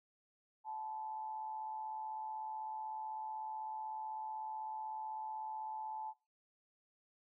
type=tone with amplitude modulation; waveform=sine; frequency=871 Hz; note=A5; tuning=18 cents flat; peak=-38 dBFS; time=0.64-6.14 s; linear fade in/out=50 ms; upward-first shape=sine; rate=136 Hz; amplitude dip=50%; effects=noise-tail reverb RT60 0.3 s tail -23 dB re dry